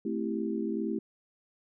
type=chord; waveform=sine; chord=A minor seventh; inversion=none; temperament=equal; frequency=220 / 261.6 / 329.6 / 392 Hz; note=A3 / C4 / E4 / G4; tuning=0 / 0 / 0 / 0 cents; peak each=-33 / -37 / -34 / -36 dBFS; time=0.05-0.99 s; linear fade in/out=5 ms; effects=none